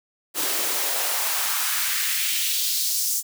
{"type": "noise with high-pass filter sweep", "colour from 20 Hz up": "white", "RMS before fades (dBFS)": -24, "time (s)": [0.34, 3.23], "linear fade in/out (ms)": 50, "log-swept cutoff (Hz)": [270, 6900], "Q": 1.6, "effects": []}